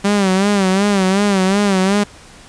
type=tone with vibrato; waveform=sawtooth; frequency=196 Hz; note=G3; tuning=in tune; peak=-8 dBFS; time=0.04-2.04 s; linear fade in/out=10 ms; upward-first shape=sine; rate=2.7 Hz; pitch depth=90 cents each way; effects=pink hiss -41 dBFS RMS until 2.48 s + resampled to 22050 Hz